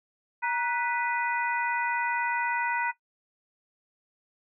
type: harmonic tone with a mistuned harmonic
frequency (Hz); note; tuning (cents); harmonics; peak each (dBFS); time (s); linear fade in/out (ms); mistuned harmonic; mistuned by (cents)
494.2; B4; +1; 2 / 3 / 4 / 5; -27 / -31 / -33 / -35; 0.42-2.92; 20; 2; -78
effects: noise-tail reverb RT60 0.1 s tail -17 dB re dry